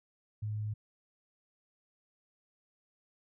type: tone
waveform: sine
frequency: 106.4 Hz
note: G#2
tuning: 42 cents sharp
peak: -33 dBFS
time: 0.42-0.74 s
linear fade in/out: 10 ms
effects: none